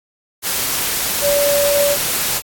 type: tone in noise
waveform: sine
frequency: 574 Hz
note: D5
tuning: 40 cents flat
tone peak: -13 dBFS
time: 1.21-1.97 s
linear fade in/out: 50 ms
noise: white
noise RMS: -19 dBFS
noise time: 0.42-2.42 s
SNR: +3 dB
effects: AAC 64 kbps